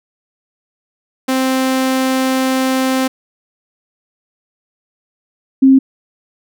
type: tone pair in turn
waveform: sawtooth / sine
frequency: 261.6 / 266.8 Hz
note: C4 / C4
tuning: 0 / +34 cents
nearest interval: unison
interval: 34 cents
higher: second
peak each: -9 / -4 dBFS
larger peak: second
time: 1.28-3.08 / 5.62-5.79 s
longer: first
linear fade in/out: 10 ms
effects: none